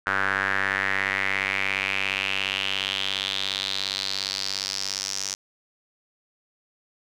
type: tone with band-pass filter sweep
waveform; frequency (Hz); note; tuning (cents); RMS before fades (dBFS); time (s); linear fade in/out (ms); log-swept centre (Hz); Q
square; 48.59; G1; -15; -27; 0.06-5.35; 10; 1500 to 5900; 4.5
effects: none